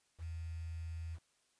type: tone with quantisation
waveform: sine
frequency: 82.41 Hz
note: E2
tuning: in tune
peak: -40 dBFS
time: 0.18-1.19 s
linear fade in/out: 50 ms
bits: 10
effects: white hiss -75 dBFS RMS until 1.59 s + resampled to 22050 Hz